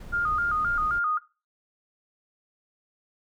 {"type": "noise", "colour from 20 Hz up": "brown", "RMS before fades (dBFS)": -39, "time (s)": [0, 0.99], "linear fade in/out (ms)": 5}
{"type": "tone with vibrato", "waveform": "sine", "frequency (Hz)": 1318.5, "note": "E6", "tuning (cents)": 0, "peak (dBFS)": -23, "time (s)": [0.12, 1.19], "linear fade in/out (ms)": 20, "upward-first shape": "square", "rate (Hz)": 3.8, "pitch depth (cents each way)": 110}
{"effects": ["noise-tail reverb RT60 0.3 s tail -20 dB re dry"]}